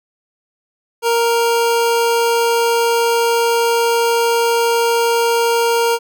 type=tone; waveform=25% pulse; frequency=466.2 Hz; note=A#4; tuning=in tune; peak=-9 dBFS; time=1.02-5.99 s; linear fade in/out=50 ms; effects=none